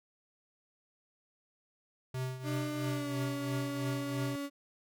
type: tone with tremolo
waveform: square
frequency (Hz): 129.1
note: C3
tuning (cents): -23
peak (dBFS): -33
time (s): 2.14-4.36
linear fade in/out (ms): 5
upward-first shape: triangle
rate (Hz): 3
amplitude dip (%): 75
type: tone with pitch glide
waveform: 35% pulse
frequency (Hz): 298.9 to 282.8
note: D4 to C#4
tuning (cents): +31 to +35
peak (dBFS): -34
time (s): 2.43-4.5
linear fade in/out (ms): 50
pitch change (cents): -96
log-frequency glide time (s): 2.83-3.15
effects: none